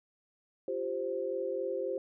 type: chord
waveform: sine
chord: F suspended second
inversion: none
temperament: just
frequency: 349.2 / 392.9 / 523.8 Hz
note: F4 / G4 / C5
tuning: 0 / +4 / +2 cents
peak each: -39 / -36 / -34 dBFS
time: 0.68-1.98 s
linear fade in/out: 2 ms
effects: none